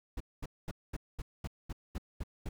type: noise bursts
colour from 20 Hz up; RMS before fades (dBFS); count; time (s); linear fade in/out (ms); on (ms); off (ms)
brown; -37; 10; 0.17-2.49; 5; 34; 220
effects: none

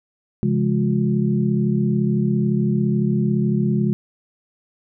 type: tone cluster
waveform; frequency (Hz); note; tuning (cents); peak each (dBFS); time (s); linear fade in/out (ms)
sine; 135.2 / 169.2 / 207 / 358.8; C#3 / E3 / G#3 / F4; -43 / +45 / -5 / +47; -21 / -24 / -19 / -27; 0.43-3.93; 0
effects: none

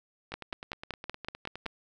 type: two click trains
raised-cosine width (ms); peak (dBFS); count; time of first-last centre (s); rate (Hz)
0.3; -24 / -18; 14 / 8; 0.32-1.659 / 0.34-1.663; 9.71 / 5.29
effects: none

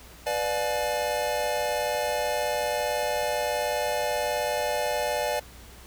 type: chord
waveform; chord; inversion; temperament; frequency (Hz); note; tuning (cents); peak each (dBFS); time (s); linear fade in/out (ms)
square; B diminished seventh; none; just; 493.9 / 592.7 / 711.2 / 853.4; B4 / D5 / F5 / Ab5; 0 / +16 / +31 / +47; -33 / -29 / -34 / -32; 0.26-5.4; 10
effects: added 60 Hz sine -49 dBFS peak until 5.86 s + pink hiss -49 dBFS RMS until 5.86 s

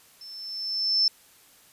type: tone with level ramp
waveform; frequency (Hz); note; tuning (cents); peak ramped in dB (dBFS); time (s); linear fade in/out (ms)
sine; 5300; E8; +9; -41 to -17; 0.21-1.08; 2
effects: white hiss -56 dBFS RMS until 1.72 s + resampled to 32000 Hz

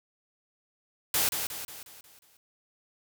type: noise with echo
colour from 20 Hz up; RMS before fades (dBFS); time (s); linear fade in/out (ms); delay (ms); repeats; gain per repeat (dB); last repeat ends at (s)
white; -26; 1.14-1.29; 2; 180; 6; -6; 2.37
effects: none

